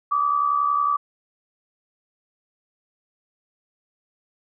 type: tone pair together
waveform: sine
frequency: 1156.1 / 1227 Hz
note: D6 / D#6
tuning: -28 / -25 cents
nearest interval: minor second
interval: 103 cents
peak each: -19 / -25 dBFS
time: 0.11-0.97 s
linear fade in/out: 10 ms
effects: none